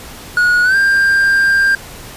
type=tone with pitch glide; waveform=triangle; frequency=1452 to 1592.6 Hz; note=F#6 to G6; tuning=-33 to +27 cents; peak=-7 dBFS; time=0.37-1.75 s; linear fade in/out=2 ms; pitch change=+160 cents; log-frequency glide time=0.63-0.76 s; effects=pink hiss -33 dBFS RMS until 2.16 s + resampled to 32000 Hz